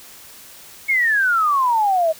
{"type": "exponential sweep", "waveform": "sine", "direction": "down", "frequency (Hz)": [2217, 622.3], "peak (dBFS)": -14, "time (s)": [0.88, 2.13], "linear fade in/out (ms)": 20, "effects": ["white hiss -42 dBFS RMS until 2.19 s"]}